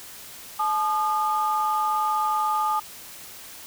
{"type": "tone pair together", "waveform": "sine", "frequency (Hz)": [859, 1220.2], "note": ["A5", "D#6"], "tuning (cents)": [-42, -34], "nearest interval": "tritone", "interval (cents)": 608, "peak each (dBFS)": -23, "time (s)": [0.59, 2.8], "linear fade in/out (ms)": 10, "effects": ["tanh soft clip ceiling -14 dBFS", "white hiss -42 dBFS RMS until 3.66 s"]}